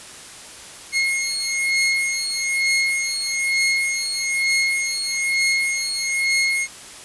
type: beating tone pair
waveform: sawtooth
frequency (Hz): 2155 / 2156.1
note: C#7 / C#7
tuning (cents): -49 / -49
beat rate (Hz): 1.1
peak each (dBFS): -19 / -18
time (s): 0.92-6.68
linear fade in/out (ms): 50
effects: white hiss -39 dBFS RMS until 7.04 s + resampled to 24000 Hz